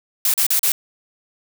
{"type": "noise bursts", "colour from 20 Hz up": "blue", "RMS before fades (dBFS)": -17, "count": 4, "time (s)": [0.25, 0.72], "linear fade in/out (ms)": 2, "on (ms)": 89, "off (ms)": 38, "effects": []}